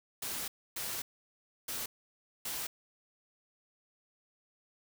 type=noise bursts at uneven times; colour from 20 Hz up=white; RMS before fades=-38 dBFS; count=4; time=0.22-0.48 / 0.76-1.02 / 1.68-1.86 / 2.45-2.67 s; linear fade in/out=5 ms; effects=none